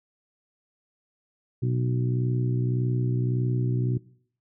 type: harmonic tone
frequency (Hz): 61.74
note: B1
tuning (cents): 0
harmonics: 2 / 3 / 4 / 5 / 6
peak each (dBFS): -23 / -34 / -37 / -36 / -35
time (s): 1.62-3.98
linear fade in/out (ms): 10
effects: noise-tail reverb RT60 0.6 s tail -21 dB re dry